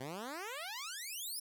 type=exponential sweep; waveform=10% pulse; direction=up; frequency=123.47 to 5450 Hz; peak=-33 dBFS; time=0-1.4 s; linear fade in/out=10 ms; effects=none